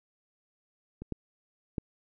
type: clicks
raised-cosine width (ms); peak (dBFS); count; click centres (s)
3; -27 / -20 / -18; 3; 1.02 / 1.123 / 1.782
effects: none